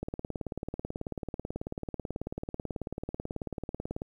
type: click train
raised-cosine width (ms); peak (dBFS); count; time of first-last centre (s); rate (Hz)
2; -21; 74; 0.03-4.019; 18.3
effects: 10-bit